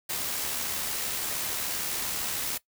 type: noise with amplitude modulation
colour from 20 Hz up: white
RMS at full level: -30 dBFS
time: 0.09-2.58 s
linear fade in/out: 10 ms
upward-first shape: sine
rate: 73 Hz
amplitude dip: 30%
effects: noise-tail reverb RT60 0.1 s tail -19 dB re dry